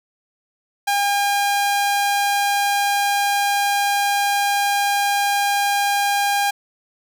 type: tone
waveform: sawtooth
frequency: 807 Hz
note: G#5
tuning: 50 cents flat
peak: -13 dBFS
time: 0.87-6.51 s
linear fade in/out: 10 ms
effects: none